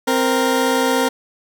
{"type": "tone pair together", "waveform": "20% pulse", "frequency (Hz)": [261.6, 466.2], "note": ["C4", "A#4"], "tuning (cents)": [0, 0], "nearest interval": "minor seventh", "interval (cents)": 1000, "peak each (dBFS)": -13, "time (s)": [0.07, 1.09], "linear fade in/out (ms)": 10, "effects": []}